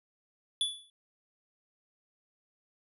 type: tone with exponential decay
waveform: square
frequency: 3445 Hz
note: A7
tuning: 37 cents flat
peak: -25 dBFS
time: 0.61-0.9 s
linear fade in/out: 1 ms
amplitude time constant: 63 ms
effects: resampled to 32000 Hz